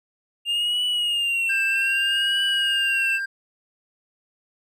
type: tone with vibrato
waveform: triangle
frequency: 2799 Hz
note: F7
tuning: 3 cents sharp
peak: -19 dBFS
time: 0.45-3.2 s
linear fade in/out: 50 ms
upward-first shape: triangle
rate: 0.63 Hz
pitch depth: 99 cents each way
type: tone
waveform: triangle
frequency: 1591 Hz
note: G6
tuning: 25 cents sharp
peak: -23 dBFS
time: 1.49-3.26 s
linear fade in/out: 10 ms
effects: none